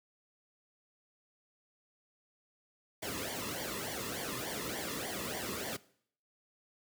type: noise with flanger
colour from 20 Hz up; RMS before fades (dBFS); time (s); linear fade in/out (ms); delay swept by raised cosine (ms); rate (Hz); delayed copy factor
pink; -39; 3.02-5.77; 10; 0.76 to 1.34; 3.4; -0.8
effects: noise-tail reverb RT60 0.6 s tail -20 dB re dry + high-pass 60 Hz 12 dB/octave